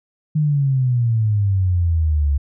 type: exponential sweep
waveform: sine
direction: down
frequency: 155.56 to 69.3 Hz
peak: -14 dBFS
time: 0.35-2.38 s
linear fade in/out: 10 ms
effects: none